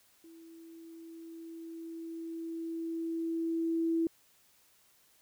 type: tone with level ramp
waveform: sine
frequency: 329.6 Hz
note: E4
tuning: in tune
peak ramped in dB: -51 to -26 dBFS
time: 0.24-4.07 s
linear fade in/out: 2 ms
effects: white hiss -66 dBFS RMS until 5.21 s